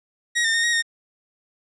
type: tone with pitch steps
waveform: sawtooth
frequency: 1893 / 1811 / 1842 / 1885 / 1843 Hz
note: A#6 / A6 / A#6 / A#6 / A#6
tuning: +26 / +49 / -21 / +19 / -20 cents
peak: -15 dBFS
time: 0.35-0.825 s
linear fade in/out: 20 ms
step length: 95 ms
effects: resampled to 22050 Hz